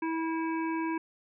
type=harmonic tone; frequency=325.1 Hz; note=E4; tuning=24 cents flat; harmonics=1 / 3 / 5 / 7 / 8; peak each=-30 / -35 / -42 / -43 / -49 dBFS; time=0.02-0.98 s; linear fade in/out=5 ms; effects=none